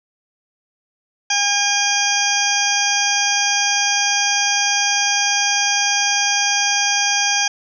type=harmonic tone with a mistuned harmonic; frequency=810 Hz; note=G#5; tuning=43 cents flat; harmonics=1 / 2 / 3 / 4 / 6 / 7 / 8; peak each=-23 / -23 / -23 / -23 / -23 / -23 / -23 dBFS; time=1.3-7.48 s; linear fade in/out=5 ms; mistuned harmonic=8; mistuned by=-41 cents; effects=none